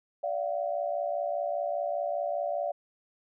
sine tone cluster, 580 / 685 / 750 Hz, D5 / F5 / F#5, -22 / -34 / +23 cents, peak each -31 / -32 / -37 dBFS, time 0.23-2.72 s, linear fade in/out 10 ms, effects none

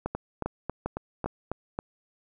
two click trains, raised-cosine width 1 ms, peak -15 / -16 dBFS, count 4 / 7, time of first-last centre 0.06-1.26 / 0.15-1.789 s, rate 2.5 / 3.66 Hz, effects none

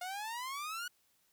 sawtooth exponential sweep, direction up, 708 to 1480 Hz, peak -35 dBFS, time 0.01-0.88 s, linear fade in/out 5 ms, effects white hiss -73 dBFS RMS until 1.32 s

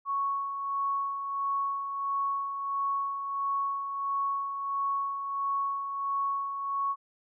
sine tone with tremolo, 1108.7 Hz, C#6, in tune, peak -26 dBFS, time 0.05-6.96 s, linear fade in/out 50 ms, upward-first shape sine, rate 1.5 Hz, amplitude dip 50%, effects none

